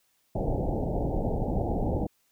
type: low-pass noise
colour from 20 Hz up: pink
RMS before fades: -28 dBFS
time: 0.35-2.07 s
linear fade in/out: 5 ms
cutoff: 840 Hz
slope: 96 dB/octave
effects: white hiss -70 dBFS RMS until 2.31 s